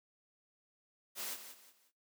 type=noise with echo; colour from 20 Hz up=white; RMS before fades=-41 dBFS; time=1.15-1.38 s; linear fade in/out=50 ms; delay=180 ms; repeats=3; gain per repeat=-10 dB; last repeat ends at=1.92 s; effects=noise-tail reverb RT60 0.2 s tail -19 dB re dry + high-pass 200 Hz 12 dB/octave